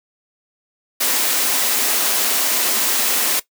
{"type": "high-pass noise", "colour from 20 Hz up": "white", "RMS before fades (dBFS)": -18, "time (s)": [1, 3.4], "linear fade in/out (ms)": 10, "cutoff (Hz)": 210, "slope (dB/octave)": 96, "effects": ["noise-tail reverb RT60 0.1 s tail -17 dB re dry"]}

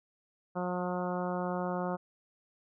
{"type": "harmonic tone", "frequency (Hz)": 179.7, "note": "F3", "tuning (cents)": 50, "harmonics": [1, 2, 3, 4, 5, 6, 7, 8], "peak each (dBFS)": [-35, -39, -37, -39, -41, -44, -43, -48], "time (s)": [0.55, 1.97], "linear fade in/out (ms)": 20, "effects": []}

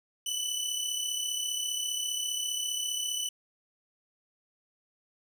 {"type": "tone pair together", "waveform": "20% pulse", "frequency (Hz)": [2970, 3005], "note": ["F#7", "F#7"], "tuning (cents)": [6, 26], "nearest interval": "unison", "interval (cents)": 20, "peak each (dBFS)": -28, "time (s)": [0.26, 3.29], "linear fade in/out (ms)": 5, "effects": []}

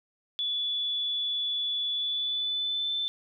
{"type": "tone with pitch glide", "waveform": "sine", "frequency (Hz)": [3438, 3533], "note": ["A7", "A7"], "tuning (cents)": [-41, 6], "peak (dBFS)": -27, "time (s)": [0.39, 3.08], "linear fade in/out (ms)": 0, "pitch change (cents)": 47, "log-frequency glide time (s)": [1.91, 2.93], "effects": []}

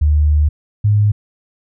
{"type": "tone pair in turn", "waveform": "sine", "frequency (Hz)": [75, 104.36], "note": ["D2", "G#2"], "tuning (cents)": [37, 9], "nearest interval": "tritone", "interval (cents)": 572, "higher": "second", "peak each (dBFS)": -9, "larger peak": "neither", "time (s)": [[0.01, 0.49], [0.84, 1.12]], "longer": "first", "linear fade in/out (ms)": 10, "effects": []}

